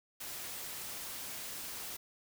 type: noise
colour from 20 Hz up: white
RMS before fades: -43 dBFS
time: 0.2-1.97 s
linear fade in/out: 10 ms
effects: none